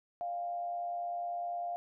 sine tone with frequency modulation, 698.5 Hz, F5, in tune, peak -34 dBFS, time 0.21-1.76 s, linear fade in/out 0 ms, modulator 110 Hz, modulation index 0.32, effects none

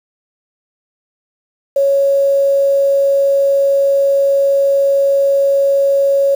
sine tone with quantisation, 554.4 Hz, C#5, in tune, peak -9 dBFS, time 1.76-6.35 s, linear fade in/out 5 ms, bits 6, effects none

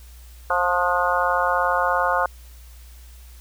harmonic tone with a mistuned harmonic, 177.1 Hz, F3, 24 cents sharp, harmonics 3 / 4 / 5 / 6 / 7 / 8, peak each -25 / -25 / -25 / -25 / -25 / -25 dBFS, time 0.5-2.26 s, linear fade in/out 2 ms, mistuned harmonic 8, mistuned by +38 cents, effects added 60 Hz sine -41 dBFS peak until 3.4 s + white hiss -52 dBFS RMS until 3.4 s

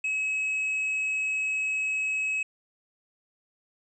triangle tone, 2565 Hz, E7, 48 cents flat, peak -24 dBFS, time 0.04-2.43 s, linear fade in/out 5 ms, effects resampled to 24000 Hz

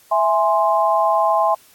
sine chord, E augmented, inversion none, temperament equal, 659.3 / 830.6 / 1046.5 Hz, E5 / G#5 / B#5, 0 / 0 / 0 cents, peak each -18 dBFS, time 0.11-1.55 s, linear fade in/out 10 ms, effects white hiss -51 dBFS RMS until 1.74 s + AAC 64 kbps

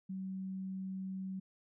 sine tone, 189.8 Hz, F#3, 44 cents sharp, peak -38 dBFS, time 0.09-1.4 s, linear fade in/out 10 ms, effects none

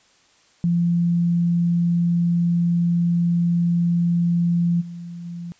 sine tone with level steps, 171.8 Hz, F3, 28 cents flat, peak -16 / -31 / -29 dBFS, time 0.64-5.52 s, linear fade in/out 0 ms, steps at 4.8 / 5.24 s, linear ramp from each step 20 ms, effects white hiss -57 dBFS RMS until 5.59 s + resampled to 16000 Hz

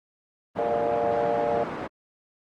pink band-pass noise, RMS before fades -33 dBFS, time 0.55-1.88 s, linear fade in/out 20 ms, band 190 to 1300 Hz, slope 12 dB/octave
sine chord, Bb dominant seventh, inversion none, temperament equal, 466.2 / 587.3 / 698.5 / 830.6 Hz, Bb4 / D5 / F5 / Ab5, 0 / 0 / 0 / 0 cents, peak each -28 / -26 / -28 / -32 dBFS, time 0.58-1.64 s, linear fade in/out 10 ms
effects Opus 24 kbps

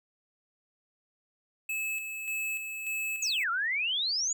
square tone with tremolo, 2600 Hz, E7, 24 cents flat, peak -31 dBFS, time 1.69-3.44 s, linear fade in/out 5 ms, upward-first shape square, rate 1.7 Hz, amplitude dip 45%
sine exponential two-way sweep, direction down then up, 7040 to 1318.5 to 7040 Hz, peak -27 dBFS, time 3.22-4.33 s, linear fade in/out 5 ms, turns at 3.5 s
effects none

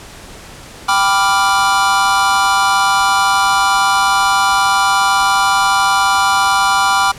square chord, G dominant seventh, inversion none, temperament equal, 784 / 987.8 / 1174.7 / 1396.9 Hz, G5 / B5 / D6 / F6, 0 / 0 / 0 / 0 cents, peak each -17 dBFS, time 0.88-7.12 s, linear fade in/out 10 ms, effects pink hiss -35 dBFS RMS until 7.18 s + low-pass 10000 Hz 12 dB/octave

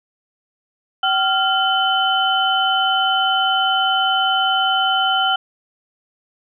sine tone cluster, 765 / 1390 / 3040 Hz, G5 / F6 / F#7, -42 / -9 / +46 cents, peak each -19 dBFS, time 1.03-5.36 s, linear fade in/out 5 ms, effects none

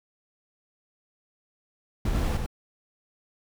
brown noise with echo, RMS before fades -26 dBFS, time 2.05-2.37 s, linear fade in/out 5 ms, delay 93 ms, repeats 1, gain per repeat -3 dB, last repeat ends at 2.463 s, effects none

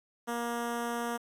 10% pulse tone with notch filter, 236.3 Hz, A#3, 24 cents sharp, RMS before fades -34 dBFS, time 0.27-1.18 s, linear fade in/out 20 ms, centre 4200 Hz, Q 1.3, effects resampled to 32000 Hz + 10-bit

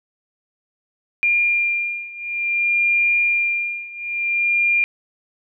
sine beating tone pair, 2400 / 2400.56 Hz, D7 / D7, +37 / +37 cents, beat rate 0.56 Hz, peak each -21 / -19 dBFS, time 1.23-4.84 s, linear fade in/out 0 ms, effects none

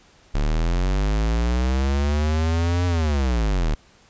square linear two-way sweep, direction up then down, 34.93 to 89.4 to 34.93 Hz, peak -19 dBFS, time 0.34-3.75 s, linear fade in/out 10 ms, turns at 2.86 s, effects pink hiss -54 dBFS RMS until 4.09 s + resampled to 16000 Hz

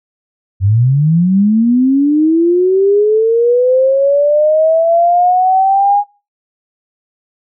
sine linear sweep, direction up, 91.8 to 823 Hz, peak -7 dBFS, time 0.6-6.04 s, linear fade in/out 50 ms, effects noise-tail reverb RT60 0.3 s tail -21 dB re dry

